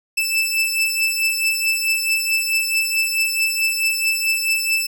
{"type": "beating tone pair", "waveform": "sawtooth", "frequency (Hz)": [2637, 2641.6], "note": ["E7", "E7"], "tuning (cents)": [0, 3], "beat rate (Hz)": 4.6, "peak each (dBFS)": [-16, -19], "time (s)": [0.17, 4.87], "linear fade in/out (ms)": 10, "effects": []}